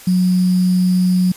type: tone with sample-and-hold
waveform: sine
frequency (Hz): 182.7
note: F#3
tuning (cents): -22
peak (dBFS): -11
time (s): 0.07-1.32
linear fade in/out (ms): 5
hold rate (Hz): 4900
effects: white hiss -39 dBFS RMS until 1.36 s + resampled to 32000 Hz